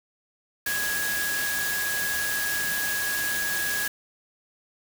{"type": "tone in noise", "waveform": "sine", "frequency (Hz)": 1660, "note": "G#6", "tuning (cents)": -1, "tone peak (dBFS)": -27, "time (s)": [0.66, 3.88], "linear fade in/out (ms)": 5, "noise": "white", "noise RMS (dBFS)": -30, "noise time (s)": [0.66, 3.88], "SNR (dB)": 0, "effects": []}